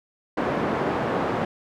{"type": "band-pass noise", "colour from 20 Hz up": "pink", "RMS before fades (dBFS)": -25, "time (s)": [0.37, 1.45], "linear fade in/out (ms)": 5, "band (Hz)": [200, 1200], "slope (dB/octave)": 12, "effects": []}